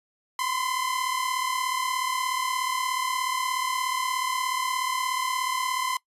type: tone pair together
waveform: sawtooth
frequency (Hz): 1009.7 / 1046.5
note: B5 / C6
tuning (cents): +38 / 0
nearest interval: minor second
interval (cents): 62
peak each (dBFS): -25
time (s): 0.39-5.97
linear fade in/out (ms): 2
effects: noise-tail reverb RT60 0.1 s tail -21 dB re dry + resampled to 32000 Hz